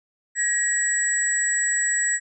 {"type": "tone cluster", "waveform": "sine", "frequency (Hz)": [1682, 1896, 7780], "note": ["G#6", "A#6", "B8"], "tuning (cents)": [22, 29, -27], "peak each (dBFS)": [-30, -24, -22], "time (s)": [0.35, 2.2], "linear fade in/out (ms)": 50, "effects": []}